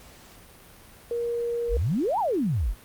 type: tone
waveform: sine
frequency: 472.2 Hz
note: A#4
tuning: 22 cents sharp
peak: -25 dBFS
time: 1.11-1.77 s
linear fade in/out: 2 ms
type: exponential two-way sweep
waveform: sine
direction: up then down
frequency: 35.92 to 987.8 to 35.92 Hz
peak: -22 dBFS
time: 1.68-2.75 s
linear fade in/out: 50 ms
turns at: 2.19 s
effects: pink hiss -50 dBFS RMS until 2.84 s + Opus 48 kbps